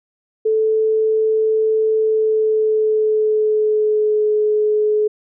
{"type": "tone with pitch glide", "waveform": "sine", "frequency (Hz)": [437.8, 424.8], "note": ["A4", "G#4"], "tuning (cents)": [-9, 39], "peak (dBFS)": -13, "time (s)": [0.45, 5.08], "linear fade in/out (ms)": 10, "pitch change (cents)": -52, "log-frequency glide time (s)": [1.96, 4.29], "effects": []}